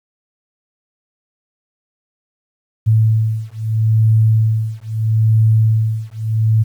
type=beating tone pair; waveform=sine; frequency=110 / 110.77 Hz; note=A2 / A2; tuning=0 / +12 cents; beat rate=0.77 Hz; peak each=-14 dBFS; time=2.86-6.64 s; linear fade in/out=20 ms; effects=8-bit